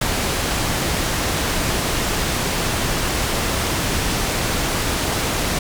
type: low-pass noise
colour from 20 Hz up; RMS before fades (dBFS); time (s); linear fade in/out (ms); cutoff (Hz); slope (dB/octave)
pink; -21; 0.01-5.59; 5; 11000; 12
effects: none